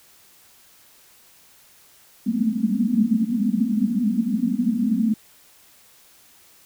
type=band-pass noise; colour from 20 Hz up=white; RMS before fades=-21 dBFS; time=2.26-5.14 s; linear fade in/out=5 ms; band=200 to 250 Hz; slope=96 dB/octave; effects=white hiss -53 dBFS RMS until 6.65 s